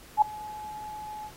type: tone with ADSR envelope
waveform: sine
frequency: 850 Hz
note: G#5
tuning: 40 cents sharp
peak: -13 dBFS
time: 0.17-1.31 s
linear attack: 48 ms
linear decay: 5 ms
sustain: -23 dB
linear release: 50 ms
effects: pink hiss -51 dBFS RMS until 1.36 s + AAC 48 kbps